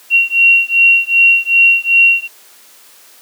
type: beating tone pair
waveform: sine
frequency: 2743 / 2745.6 Hz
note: F7 / F7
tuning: -32 / -30 cents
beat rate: 2.6 Hz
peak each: -10 dBFS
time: 0.1-2.28 s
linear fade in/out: 50 ms
effects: white hiss -43 dBFS RMS until 3.21 s + high-pass 300 Hz 12 dB/octave